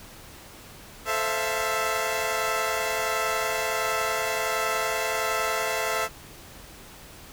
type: chord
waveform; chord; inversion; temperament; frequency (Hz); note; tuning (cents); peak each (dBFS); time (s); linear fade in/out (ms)
15% pulse; F major seventh; first; equal with one note detuned; 440 / 523.3 / 659.3 / 690; A4 / C5 / E5 / F5; 0 / 0 / 0 / -21; -24 / -25 / -22 / -27; 1.05-6.09; 50
effects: pink hiss -46 dBFS RMS until 7.32 s